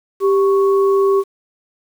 sine tone pair together, 392.7 / 1108.7 Hz, G4 / C#6, +3 / 0 cents, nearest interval octave + tritone, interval 1797 cents, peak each -11 / -21 dBFS, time 0.2-1.24 s, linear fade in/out 50 ms, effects 7-bit

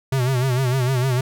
square tone with vibrato, 128.5 Hz, C3, 31 cents flat, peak -18 dBFS, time 0.12-1.21 s, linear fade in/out 5 ms, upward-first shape sine, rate 6.6 Hz, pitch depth 93 cents each way, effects none

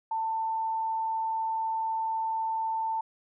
sine tone, 892 Hz, A5, 23 cents sharp, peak -27 dBFS, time 0.11-3.01 s, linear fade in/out 5 ms, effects none

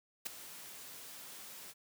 white noise with ADSR envelope, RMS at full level -35 dBFS, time 0.25-1.74 s, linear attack 17 ms, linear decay 5 ms, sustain -15 dB, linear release 38 ms, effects high-pass 100 Hz 12 dB/octave

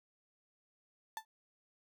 35% pulse tone with exponential decay, 883 Hz, A5, 6 cents sharp, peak -33 dBFS, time 1.17-1.25 s, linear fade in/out 1 ms, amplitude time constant 16 ms, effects none

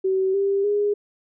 sine tone with pitch steps, 380.2 / 395.7 / 411.7 Hz, F#4 / G4 / G#4, +47 / +16 / -15 cents, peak -18 dBFS, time 0.04-0.94 s, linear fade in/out 10 ms, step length 300 ms, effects none

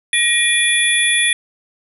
sine tone cluster, 1890 / 2406 / 3433 / 10220 Hz, A#6 / D7 / A7 / D#9, +23 / +41 / -43 / +45 cents, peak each -18 dBFS, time 0.13-1.33 s, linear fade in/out 2 ms, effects none

